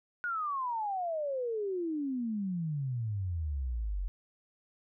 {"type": "exponential sweep", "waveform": "sine", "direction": "down", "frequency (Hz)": [1467, 43.65], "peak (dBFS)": -31, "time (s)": [0.24, 4.08], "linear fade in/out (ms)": 0, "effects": []}